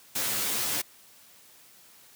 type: noise with comb filter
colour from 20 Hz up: white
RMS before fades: -29 dBFS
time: 0.15-0.82 s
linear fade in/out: 10 ms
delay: 12 ms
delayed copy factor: -0.95
effects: white hiss -55 dBFS RMS until 2.15 s + high-pass 80 Hz 12 dB/octave